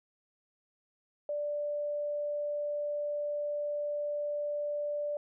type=tone; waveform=sine; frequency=587.3 Hz; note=D5; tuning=in tune; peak=-31 dBFS; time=1.29-5.17 s; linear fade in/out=2 ms; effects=none